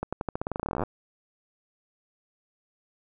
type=accelerating click train; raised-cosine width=1 ms; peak=-15 dBFS; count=23; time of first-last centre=0.03-0.836 s; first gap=96 ms; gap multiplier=0.89; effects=none